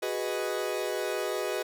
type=chord; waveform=40% pulse; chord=G# minor seventh; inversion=third; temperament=equal; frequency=370 / 415.3 / 493.9 / 622.3 Hz; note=F#4 / G#4 / B4 / D#5; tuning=0 / 0 / 0 / 0 cents; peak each=-34 dBFS; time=0.02-1.63 s; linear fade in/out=10 ms; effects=none